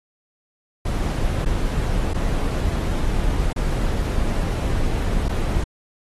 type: noise with dropouts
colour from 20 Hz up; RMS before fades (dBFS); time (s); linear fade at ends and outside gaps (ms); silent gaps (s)
brown; -21; 0.85-5.64; 5; 1.45-1.458 / 2.136-2.143 / 3.53-3.561 / 5.285-5.291
effects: AAC 32 kbps